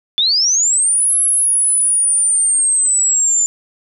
sine linear two-way sweep, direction up then down, 3443 to 11000 to 7080 Hz, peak -11 dBFS, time 0.18-3.46 s, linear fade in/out 0 ms, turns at 1.15 s, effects none

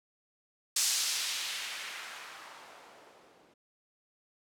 violet noise with low-pass filter sweep, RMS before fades -37 dBFS, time 0.76-3.54 s, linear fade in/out 5 ms, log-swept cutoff 6500 to 350 Hz, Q 1, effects none

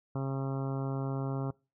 harmonic tone, 135.4 Hz, C#3, 40 cents flat, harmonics 1 / 2 / 3 / 4 / 5 / 6 / 7 / 8 / 9 / 10, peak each -32 / -38 / -42 / -44 / -46 / -48 / -49 / -50 / -51 / -52 dBFS, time 0.15-1.51 s, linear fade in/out 5 ms, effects noise-tail reverb RT60 0.3 s tail -24 dB re dry

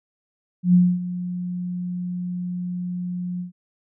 sine tone with ADSR envelope, 178.7 Hz, F3, 40 cents sharp, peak -10 dBFS, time 0.63-3.52 s, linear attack 110 ms, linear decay 250 ms, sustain -15 dB, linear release 120 ms, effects none

